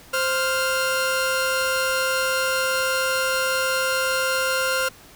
sawtooth tone pair together, 523.2 / 1396.9 Hz, C5 / F6, 0 / 0 cents, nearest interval octave + perfect fourth, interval 1700 cents, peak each -20 / -19 dBFS, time 0.13-4.89 s, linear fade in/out 10 ms, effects pink hiss -47 dBFS RMS until 5.15 s

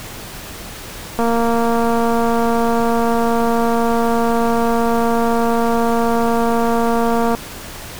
click train, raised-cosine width 1 ms, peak -5 dBFS, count 1430, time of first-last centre 1.19-7.349 s, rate 232 Hz, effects pink hiss -32 dBFS RMS until 7.99 s

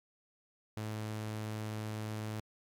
sawtooth tone, 108 Hz, A2, 32 cents flat, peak -33 dBFS, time 0.77-2.4 s, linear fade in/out 0 ms, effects MP3 96 kbps

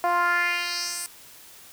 10% pulse tone with band-pass filter sweep, 349.2 Hz, F4, in tune, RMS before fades -25 dBFS, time 0.04-1.06 s, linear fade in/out 0 ms, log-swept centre 740 to 9800 Hz, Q 2.4, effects white hiss -48 dBFS RMS until 1.72 s

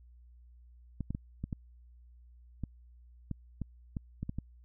clicks, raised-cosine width 5 ms, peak -23 dBFS, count 12, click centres 1.007 / 1.106 / 1.149 / 1.44 / 1.528 / 2.637 / 3.313 / 3.617 / 3.968 / 4.23 / 4.294 / 4.386 s, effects added 60 Hz sine -54 dBFS peak until 4.64 s

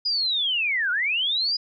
sine linear two-way sweep, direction down then up, 4978 to 1396.9 to 4978 Hz, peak -21 dBFS, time 0.05-1.57 s, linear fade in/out 10 ms, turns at 0.91 s, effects none

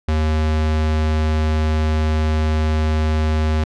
square tone, 77.78 Hz, D#2, in tune, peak -16 dBFS, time 0.08-3.64 s, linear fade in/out 5 ms, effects low-pass 5000 Hz 12 dB/octave

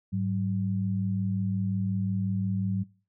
sine tone pair together, 103.83 / 189.44 Hz, G#2 / F#3, 0 / +41 cents, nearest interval minor seventh, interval 1041 cents, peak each -29 / -28 dBFS, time 0.12-2.84 s, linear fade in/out 20 ms, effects noise-tail reverb RT60 0.4 s tail -23 dB re dry

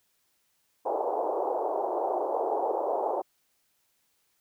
white band-pass noise, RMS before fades -29 dBFS, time 0.85-3.22 s, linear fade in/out 10 ms, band 360 to 890 Hz, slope 48 dB/octave, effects white hiss -72 dBFS RMS until 4.4 s

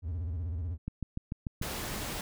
triangle tone with vibrato, 83.5 Hz, E2, 23 cents sharp, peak -30 dBFS, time 0.02-0.78 s, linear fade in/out 50 ms, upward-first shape square, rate 16 Hz, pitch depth 150 cents each way
click train, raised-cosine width 5 ms, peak -22 dBFS, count 6, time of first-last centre 0.88-1.615 s, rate 6.8 Hz
pink noise, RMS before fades -37 dBFS, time 1.62-2.21 s, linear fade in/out 2 ms
effects none

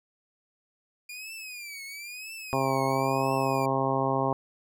sawtooth tone with vibrato, 2412 Hz, D7, 46 cents sharp, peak -35 dBFS, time 1.09-3.66 s, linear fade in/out 5 ms, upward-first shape triangle, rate 1 Hz, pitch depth 180 cents each way
harmonic tone, 134.2 Hz, C3, 44 cents sharp, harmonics 1 / 2 / 3 / 4 / 5 / 6 / 7 / 8, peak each -32 / -32 / -32 / -32 / -32 / -32 / -32 / -32 dBFS, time 2.53-4.33 s, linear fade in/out 0 ms
effects none

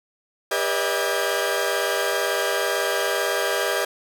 sawtooth tone cluster, 400.4 / 487.2 / 585 / 643 / 1614 Hz, G4 / B4 / D5 / E5 / G#6, +37 / -24 / -7 / -43 / -50 cents, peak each -24 dBFS, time 0.51-3.85 s, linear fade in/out 5 ms, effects none

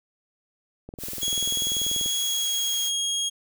click train, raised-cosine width 2 ms, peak -25 dBFS, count 25, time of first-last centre 0.89-2.061 s, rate 20.5 Hz
blue noise, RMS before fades -34 dBFS, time 0.98-2.92 s, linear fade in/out 50 ms
25% pulse tone with pitch glide, 3322 to 3274 Hz, G#7 to G#7, 0 to -25 cents, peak -20 dBFS, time 1.21-3.3 s, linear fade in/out 20 ms, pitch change -25 cents, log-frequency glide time 2.2-2.86 s
effects none

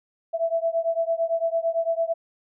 sine beating tone pair, 659.3 / 668.2 Hz, E5 / E5, 0 / +23 cents, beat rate 8.9 Hz, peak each -24 / -25 dBFS, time 0.33-2.14 s, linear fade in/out 20 ms, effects none

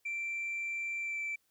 sine tone with pitch glide, 2349 to 2330 Hz, D7 to D7, 0 to -14 cents, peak -32 dBFS, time 0.05-1.36 s, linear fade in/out 10 ms, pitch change -14 cents, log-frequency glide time 1-1.19 s, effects tanh soft clip ceiling -32 dBFS + white hiss -75 dBFS RMS until 1.5 s

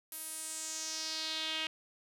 sawtooth tone with band-pass filter sweep, 316.4 Hz, D#4, 29 cents sharp, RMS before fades -39 dBFS, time 0.12-1.67 s, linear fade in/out 2 ms, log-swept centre 12000 to 2900 Hz, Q 3.2, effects none

